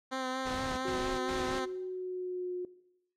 10% pulse tone with vibrato, 259.8 Hz, C4, 12 cents flat, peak -25 dBFS, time 0.11-1.66 s, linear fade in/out 20 ms, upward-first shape sine, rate 4.3 Hz, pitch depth 23 cents each way
pink noise bursts, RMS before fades -40 dBFS, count 3, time 0.45-1.604 s, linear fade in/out 20 ms, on 330 ms, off 82 ms
sine tone with pitch glide, 369.5 to 360.2 Hz, F#4 to F#4, -2 to -46 cents, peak -34 dBFS, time 0.85-2.65 s, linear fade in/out 2 ms, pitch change -44 cents, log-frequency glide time 1.92-2.54 s
effects noise-tail reverb RT60 0.8 s tail -18 dB re dry + low-pass 6000 Hz 12 dB/octave

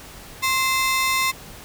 sawtooth ring-modulated tone, 1567 Hz, G6, 1 cent flat, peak -12 dBFS, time 0.42-1.32 s, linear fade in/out 20 ms, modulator 507 Hz, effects pink hiss -41 dBFS RMS until 1.64 s

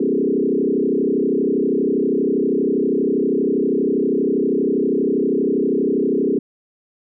sine tone with frequency modulation, 332 Hz, E4, 12 cents sharp, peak -15 dBFS, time 0-6.39 s, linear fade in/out 5 ms, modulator 32.5 Hz, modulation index 3.3, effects none

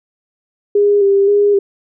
sine tone with vibrato, 402.5 Hz, G4, 46 cents sharp, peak -8 dBFS, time 0.75-1.59 s, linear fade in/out 5 ms, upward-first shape square, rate 1.9 Hz, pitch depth 27 cents each way, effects none

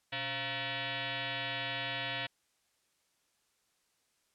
sine tone with frequency modulation, 530 Hz, C5, 22 cents sharp, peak -34 dBFS, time 0.12-2.27 s, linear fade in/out 10 ms, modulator 407 Hz, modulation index 7.9, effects white hiss -75 dBFS RMS until 4.34 s + low-pass 10000 Hz 12 dB/octave

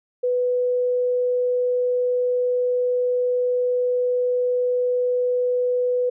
sine tone, 495.6 Hz, B4, 6 cents sharp, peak -18 dBFS, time 0.23-6.1 s, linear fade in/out 10 ms, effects none

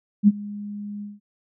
sine tone with ADSR envelope, 205.7 Hz, G#3, 16 cents flat, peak -8 dBFS, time 0.23-1.2 s, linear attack 47 ms, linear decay 35 ms, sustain -22 dB, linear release 180 ms, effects none

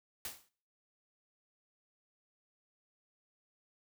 white noise with exponential decay, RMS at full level -38 dBFS, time 0.25-0.49 s, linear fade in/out 2 ms, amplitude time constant 51 ms, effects noise-tail reverb RT60 0.5 s tail -22 dB re dry

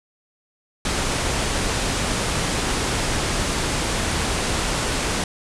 pink low-pass noise, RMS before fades -23 dBFS, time 0.85-5.24 s, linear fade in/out 2 ms, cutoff 10000 Hz, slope 48 dB/octave, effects none

